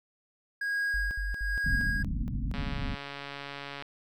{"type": "tone with tremolo", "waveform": "triangle", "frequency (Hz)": 1640, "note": "G#6", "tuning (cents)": -22, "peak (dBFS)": -25, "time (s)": [0.61, 2.03], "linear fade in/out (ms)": 5, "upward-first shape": "sine", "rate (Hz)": 1.1, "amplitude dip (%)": 65}
{"type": "tone bursts", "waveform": "sine", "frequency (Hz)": 48, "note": "G1", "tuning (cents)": -36, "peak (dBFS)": -30, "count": 7, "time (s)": [0.94, 2.514], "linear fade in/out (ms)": 0, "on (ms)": 170, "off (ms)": 64}
{"type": "low-pass noise", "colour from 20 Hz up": "pink", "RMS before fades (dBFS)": -33, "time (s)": [1.66, 2.95], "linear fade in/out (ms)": 2, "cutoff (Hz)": 280, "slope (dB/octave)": 96}
{"type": "click train", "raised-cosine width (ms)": 0.3, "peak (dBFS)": -23, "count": 182, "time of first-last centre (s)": [2.54, 3.824], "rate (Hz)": 141}
{"effects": []}